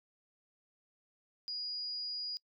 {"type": "tone", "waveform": "sine", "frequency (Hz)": 4889, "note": "D#8", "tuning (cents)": -31, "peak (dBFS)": -37, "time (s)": [1.48, 2.37], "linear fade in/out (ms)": 0, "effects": ["noise-tail reverb RT60 0.1 s tail -24 dB re dry"]}